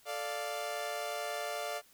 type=chord; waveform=sawtooth; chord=D minor; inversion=second; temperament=equal; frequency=440 / 587.3 / 698.5 Hz; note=A4 / D5 / F5; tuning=0 / 0 / 0 cents; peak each=-40 / -35 / -35 dBFS; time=0.05-1.82 s; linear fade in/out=50 ms; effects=white hiss -63 dBFS RMS until 1.93 s